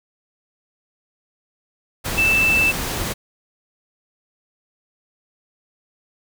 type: tone in noise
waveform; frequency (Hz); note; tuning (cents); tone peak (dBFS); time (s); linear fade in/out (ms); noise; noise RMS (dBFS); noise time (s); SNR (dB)
sine; 2646; E7; +6; -14; 2.17-2.72; 20; pink; -25; 2.04-3.14; +8
effects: none